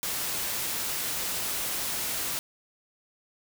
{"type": "noise", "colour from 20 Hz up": "white", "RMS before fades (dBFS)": -31, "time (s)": [0.03, 2.39], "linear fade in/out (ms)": 0, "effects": []}